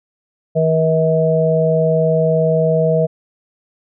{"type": "harmonic tone", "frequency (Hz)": 160.2, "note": "E3", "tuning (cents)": -49, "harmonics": [1, 3, 4], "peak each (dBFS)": [-16, -16, -16], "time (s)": [0.55, 3.07], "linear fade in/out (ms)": 20, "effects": []}